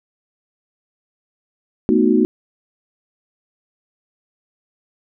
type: chord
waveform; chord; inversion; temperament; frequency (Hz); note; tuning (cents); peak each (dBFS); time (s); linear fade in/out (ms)
sine; B dominant seventh; third; equal; 220 / 246.9 / 311.1 / 370; A3 / B3 / D#4 / F#4; 0 / 0 / 0 / 0; -17; 1.89-2.25; 0
effects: none